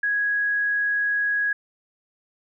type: tone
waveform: sine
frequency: 1661.2 Hz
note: G#6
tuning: in tune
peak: -20 dBFS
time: 0.03-1.53 s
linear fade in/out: 5 ms
effects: none